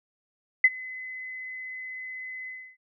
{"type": "tone with ADSR envelope", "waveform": "sine", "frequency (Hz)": 2029, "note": "B6", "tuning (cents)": 46, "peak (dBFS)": -11, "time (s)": [0.64, 2.77], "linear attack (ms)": 4, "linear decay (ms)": 42, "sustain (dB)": -24, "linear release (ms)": 300, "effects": []}